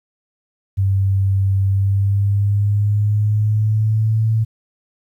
sine tone with pitch glide, 97.3 to 111.12 Hz, G2 to A2, -12 to +18 cents, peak -13 dBFS, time 0.77-4.45 s, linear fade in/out 20 ms, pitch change +230 cents, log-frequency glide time 1.65-4.3 s, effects 9-bit

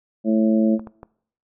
harmonic tone, 110 Hz, A2, in tune, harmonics 2 / 3 / 4 / 5 / 6, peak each -17 / -22 / -33 / -25 / -32 dBFS, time 0.24-0.79 s, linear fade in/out 50 ms
clicks, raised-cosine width 1 ms, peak -23 dBFS, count 3, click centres 0.795 / 0.872 / 1.031 s
effects noise-tail reverb RT60 0.6 s tail -21 dB re dry

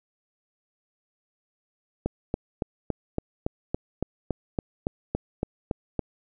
click train, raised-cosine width 2 ms, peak -12 dBFS, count 15, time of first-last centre 2.06-5.993 s, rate 3.56 Hz, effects none

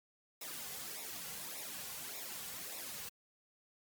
white noise with flanger, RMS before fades -45 dBFS, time 0.41-3.09 s, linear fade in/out 5 ms, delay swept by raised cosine 0.64 to 3.24 ms, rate 1.7 Hz, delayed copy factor -0.75, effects Opus 48 kbps

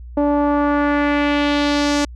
sawtooth tone with low-pass filter sweep, 290 Hz, D4, 22 cents flat, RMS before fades -17 dBFS, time 0.17-2.05 s, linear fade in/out 5 ms, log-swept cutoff 690 to 6700 Hz, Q 1.7, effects added 60 Hz sine -32 dBFS peak until 2.15 s

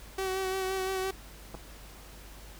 sawtooth tone with vibrato, 379.4 Hz, F#4, 43 cents sharp, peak -26 dBFS, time 0.18-1.11 s, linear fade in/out 5 ms, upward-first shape sine, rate 5.8 Hz, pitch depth 23 cents each way
clicks, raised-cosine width 1 ms, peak -27 dBFS, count 2, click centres 1.544 / 1.55 s
effects added 50 Hz sine -48 dBFS peak until 2.59 s + pink hiss -51 dBFS RMS until 2.59 s

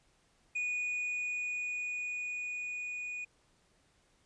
triangle tone with level ramp, 2464 Hz, D#7, 17 cents flat, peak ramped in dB -30 to -36 dBFS, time 0.55-3.25 s, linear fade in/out 10 ms, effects pink hiss -70 dBFS RMS until 4.25 s + resampled to 22050 Hz

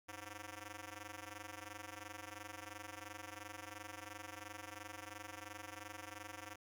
5% pulse ring-modulated tone, 209.1 Hz, G#3, 12 cents sharp, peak -34 dBFS, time 0.08-6.56 s, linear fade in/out 10 ms, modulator 116 Hz, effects none

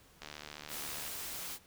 click train, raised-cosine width 0.2 ms, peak -27 dBFS, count 65, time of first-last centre 0.22-1.078 s, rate 74.6 Hz
white noise, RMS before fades -42 dBFS, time 0.68-1.59 s, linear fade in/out 50 ms
effects pink hiss -62 dBFS RMS until 1.66 s

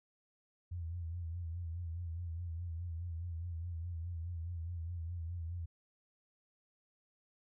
sine tone with vibrato, 84.8 Hz, E2, 50 cents sharp, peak -38 dBFS, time 0.71-5.66 s, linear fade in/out 10 ms, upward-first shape sine, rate 4.8 Hz, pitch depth 73 cents each way, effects none

